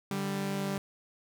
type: tone pair together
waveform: sawtooth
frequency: 147.21 / 196.5 Hz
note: D3 / G3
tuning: +4 / +4 cents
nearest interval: perfect fourth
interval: 500 cents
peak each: -33 / -28 dBFS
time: 0.11-0.78 s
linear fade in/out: 2 ms
effects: none